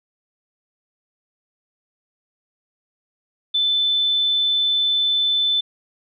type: tone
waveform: sine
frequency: 3520 Hz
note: A7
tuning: in tune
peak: -16 dBFS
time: 3.54-5.61 s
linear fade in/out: 10 ms
effects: none